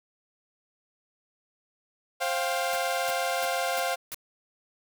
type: chord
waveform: sawtooth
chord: C suspended fourth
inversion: none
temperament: equal with one note detuned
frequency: 529 / 698.5 / 784 Hz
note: C5 / F5 / G5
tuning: +19 / 0 / 0 cents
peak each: -27 / -25 / -30 dBFS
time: 2.2-3.96 s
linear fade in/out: 20 ms
type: noise bursts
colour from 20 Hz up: white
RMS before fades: -36 dBFS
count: 5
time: 2.73-4.145 s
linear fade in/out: 0 ms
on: 27 ms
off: 320 ms
effects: none